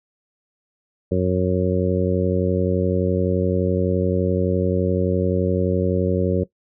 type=harmonic tone; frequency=91.7 Hz; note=F#2; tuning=15 cents flat; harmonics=1 / 2 / 3 / 4 / 5 / 6; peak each=-23 / -22 / -27 / -24 / -23 / -25 dBFS; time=1.11-6.44 s; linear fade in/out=10 ms; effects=noise-tail reverb RT60 0.1 s tail -18 dB re dry